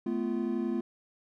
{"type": "tone cluster", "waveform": "triangle", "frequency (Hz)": [218, 249.5, 344.4], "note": ["A3", "B3", "F4"], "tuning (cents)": [-16, 18, -24], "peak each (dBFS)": -31, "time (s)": [0.06, 0.81], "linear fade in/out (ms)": 5, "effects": []}